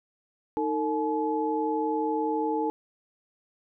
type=tone cluster; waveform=sine; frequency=311.1 / 451.3 / 855 Hz; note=D#4 / A4 / A5; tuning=0 / +44 / -50 cents; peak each=-29 dBFS; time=0.57-2.7 s; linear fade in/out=0 ms; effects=none